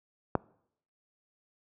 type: click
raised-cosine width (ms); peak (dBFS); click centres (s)
1; -10; 0.353
effects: noise-tail reverb RT60 0.7 s tail -24 dB re dry + high-pass 80 Hz 12 dB/octave